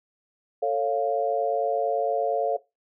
sine chord, A augmented, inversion none, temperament equal with one note detuned, 445.6 / 554.4 / 698.5 Hz, A4 / C#5 / E#5, +22 / 0 / 0 cents, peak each -26 dBFS, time 0.62-2.57 s, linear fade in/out 10 ms, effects noise-tail reverb RT60 0.2 s tail -17 dB re dry

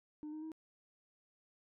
sine tone with pitch steps, 302.2 / 309.6 / 317.2 Hz, D4 / D#4 / D#4, +50 / -9 / +33 cents, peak -40 dBFS, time 0.23-0.518 s, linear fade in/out 0 ms, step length 96 ms, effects tanh soft clip ceiling -41 dBFS

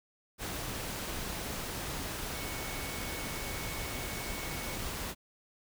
sine tone in noise, 2217 Hz, C#7, in tune, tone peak -46 dBFS, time 2.32-4.78 s, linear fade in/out 50 ms, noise pink, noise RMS -38 dBFS, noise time 0.38-5.15 s, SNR -11 dB, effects none

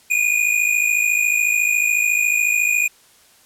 square tone pair together, 2426 / 2480 Hz, D#7 / D#7, -44 / -6 cents, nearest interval unison, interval 38 cents, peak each -19 dBFS, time 0.1-2.88 s, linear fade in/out 10 ms, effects white hiss -52 dBFS RMS until 3.45 s + low-pass 12000 Hz 12 dB/octave

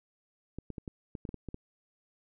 clicks, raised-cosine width 3 ms, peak -26 dBFS, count 10, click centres 0.586 / 0.703 / 0.782 / 0.878 / 1.152 / 1.252 / 1.291 / 1.343 / 1.487 / 1.544 s, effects none

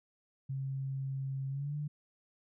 sine tone with pitch glide, 135 to 148.07 Hz, C#3 to D3, -45 to +15 cents, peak -34 dBFS, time 0.49-1.88 s, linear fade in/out 10 ms, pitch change +160 cents, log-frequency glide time 1.49-1.76 s, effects none

